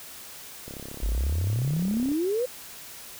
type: click train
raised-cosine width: 2 ms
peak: -26 dBFS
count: 50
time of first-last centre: 0.68-2.117 s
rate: 34.1 Hz
type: exponential sweep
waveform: sine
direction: up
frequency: 46.25 to 519 Hz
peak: -23 dBFS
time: 1.02-2.46 s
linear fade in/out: 10 ms
effects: white hiss -43 dBFS RMS until 3.19 s